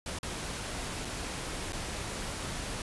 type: noise with dropouts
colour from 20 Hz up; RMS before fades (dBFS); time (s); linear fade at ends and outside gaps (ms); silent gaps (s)
pink; -37; 0.06-2.82; 2; 0.188-0.23 / 1.049-1.052 / 1.723-1.73
effects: resampled to 24000 Hz